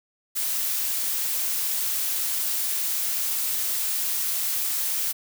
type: noise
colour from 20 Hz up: blue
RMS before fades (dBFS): -26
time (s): 0.35-5.13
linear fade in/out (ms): 20
effects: none